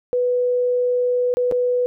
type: tone with dropouts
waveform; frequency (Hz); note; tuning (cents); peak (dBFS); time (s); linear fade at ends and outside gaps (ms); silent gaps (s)
sine; 493.9; B4; 0; -16; 0.13-1.86; 0; 1.34-1.37 / 1.513-1.522
effects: none